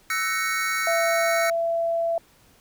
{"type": "chord", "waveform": "square", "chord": "F# dominant seventh", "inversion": "third", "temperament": "equal with one note detuned", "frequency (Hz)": [1318.5, 1503.2, 1864.7, 2217], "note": ["E6", "F#6", "A#6", "C#7"], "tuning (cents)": [0, 27, 0, 0], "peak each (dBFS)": [-29, -31, -31, -28], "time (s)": [0.1, 1.5], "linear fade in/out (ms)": 2}
{"type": "tone", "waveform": "sine", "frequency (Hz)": 670, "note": "E5", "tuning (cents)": 28, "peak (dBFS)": -21, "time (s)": [0.87, 2.18], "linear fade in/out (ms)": 2}
{"effects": ["pink hiss -57 dBFS RMS until 2.6 s"]}